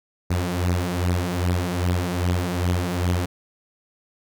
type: beating tone pair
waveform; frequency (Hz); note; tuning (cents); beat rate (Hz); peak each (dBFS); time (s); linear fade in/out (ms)
sawtooth; 87.31 / 89.81; F2 / F2; 0 / +49; 2.5; -21 / -19; 0.3-3.26; 10
effects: none